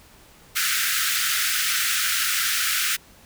pink high-pass noise, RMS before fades -23 dBFS, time 0.55-2.97 s, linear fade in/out 20 ms, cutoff 1300 Hz, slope 96 dB/octave, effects pink hiss -51 dBFS RMS until 3.25 s

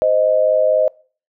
sine tone pair together, 518 / 622.1 Hz, C5 / D#5, -17 / 0 cents, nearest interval minor third, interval 317 cents, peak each -16 / -13 dBFS, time 0.02-0.88 s, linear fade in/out 0 ms, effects noise-tail reverb RT60 0.4 s tail -23 dB re dry

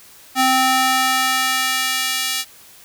square tone with high-pass filter sweep, 260 Hz, C4, 11 cents flat, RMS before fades -18 dBFS, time 0.35-2.45 s, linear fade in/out 50 ms, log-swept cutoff 570 to 3100 Hz, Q 0.86, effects white hiss -45 dBFS RMS until 2.84 s

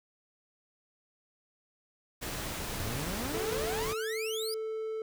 pink noise, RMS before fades -37 dBFS, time 2.21-3.94 s, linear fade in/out 20 ms
sawtooth exponential sweep, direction up, 91 to 5010 Hz, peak -33 dBFS, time 2.8-4.54 s, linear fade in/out 0 ms
triangle tone, 440 Hz, A4, in tune, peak -31 dBFS, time 3.34-5.02 s, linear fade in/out 2 ms
effects none

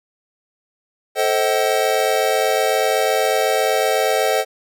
square chord, A diminished seventh, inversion none, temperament just, 440 / 528 / 633.6 / 760.3 Hz, A4 / C5 / Eb5 / Gb5, 0 / +16 / +31 / +47 cents, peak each -22 dBFS, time 1.15-4.45 s, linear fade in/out 50 ms, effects none

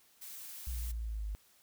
blue noise, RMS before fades -47 dBFS, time 0.21-0.92 s, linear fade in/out 10 ms
sine linear sweep, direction down, 61.74 to 50.6 Hz, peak -35 dBFS, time 0.67-1.35 s, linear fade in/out 0 ms
effects white hiss -66 dBFS RMS until 1.62 s

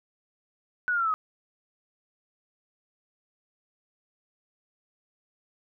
sine linear sweep, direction down, 1493 to 1246 Hz, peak -23 dBFS, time 0.88-1.14 s, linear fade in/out 0 ms, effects none

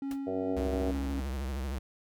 triangle tone with tremolo, 274.8 Hz, C#4, 15 cents flat, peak -30 dBFS, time 0.02-1.2 s, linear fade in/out 2 ms, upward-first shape sine, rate 2.6 Hz, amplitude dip 30%
pink noise with exponential decay, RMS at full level -41 dBFS, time 0.11-0.21 s, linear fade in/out 1 ms, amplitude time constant 20 ms
harmonic tone, 94.2 Hz, F#2, 32 cents sharp, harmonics 1 / 2 / 3 / 4 / 5 / 6 / 7 / 8, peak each -47 / -46 / -46 / -38 / -35 / -42 / -38 / -46 dBFS, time 0.26-0.92 s, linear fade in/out 20 ms
square tone with vibrato, 67 Hz, C2, 42 cents sharp, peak -33 dBFS, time 0.56-1.79 s, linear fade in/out 10 ms, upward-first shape sine, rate 13 Hz, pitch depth 120 cents each way
effects none

